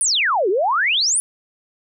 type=exponential two-way sweep; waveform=sine; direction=down then up; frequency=10190 to 349.2 to 10190 Hz; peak=-15 dBFS; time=0.01-1.2 s; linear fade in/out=0 ms; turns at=0.49 s; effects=none